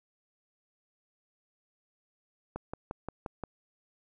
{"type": "click train", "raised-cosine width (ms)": 1, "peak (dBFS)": -22, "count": 6, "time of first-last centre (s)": [2.56, 3.437], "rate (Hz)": 5.7, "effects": []}